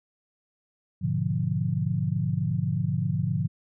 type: chord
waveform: sine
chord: G# diminished seventh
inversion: none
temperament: equal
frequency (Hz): 103.83 / 123.47 / 146.83 / 174.61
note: G#2 / B2 / D3 / F3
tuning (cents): 0 / 0 / 0 / 0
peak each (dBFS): -30 / -30 / -28 / -29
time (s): 1.01-3.48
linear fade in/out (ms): 20
effects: none